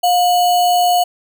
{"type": "tone with sample-and-hold", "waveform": "sine", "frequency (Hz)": 712, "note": "F5", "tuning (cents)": 33, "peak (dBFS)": -10, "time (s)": [0.03, 1.04], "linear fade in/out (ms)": 10, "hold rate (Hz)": 3675, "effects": []}